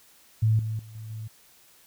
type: tone with level steps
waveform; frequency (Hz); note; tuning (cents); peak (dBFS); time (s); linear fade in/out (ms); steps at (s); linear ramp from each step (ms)
sine; 110; A2; 0; -18 / -27 / -42 / -36 / -33; 0.42-1.28; 10; 0.59 / 0.79 / 0.95 / 1.1; 2
effects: white hiss -57 dBFS RMS until 1.86 s